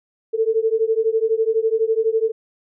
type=beating tone pair; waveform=sine; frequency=440 / 452 Hz; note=A4 / A4; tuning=0 / +47 cents; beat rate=12 Hz; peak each=-19 dBFS; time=0.33-2.32 s; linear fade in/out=20 ms; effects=none